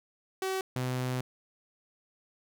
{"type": "tone pair in turn", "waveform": "sawtooth", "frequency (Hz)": [380.2, 127.1], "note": ["F#4", "C3"], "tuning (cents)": [47, -50], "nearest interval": "octave + perfect fifth", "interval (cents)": 1897, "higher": "first", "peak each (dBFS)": -26, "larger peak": "neither", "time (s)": [[0.42, 0.61], [0.76, 1.21]], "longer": "second", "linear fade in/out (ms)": 2, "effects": []}